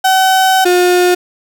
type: tone pair in turn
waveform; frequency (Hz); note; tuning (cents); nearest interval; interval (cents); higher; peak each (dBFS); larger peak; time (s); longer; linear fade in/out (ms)
35% pulse; 759 / 358.2; F#5 / F4; +44 / +44; octave + minor second; 1300; first; -6; neither; 0.04-0.65 / 0.65-1.15; first; 10
effects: none